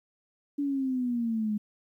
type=exponential sweep; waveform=sine; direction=down; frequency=289.2 to 207.7 Hz; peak=-26 dBFS; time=0.58-1.58 s; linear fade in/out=10 ms; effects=11-bit